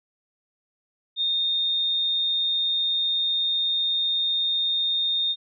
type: tone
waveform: sine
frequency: 3664 Hz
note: A#7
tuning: 31 cents flat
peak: -21 dBFS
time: 1.16-5.36 s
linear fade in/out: 50 ms
effects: none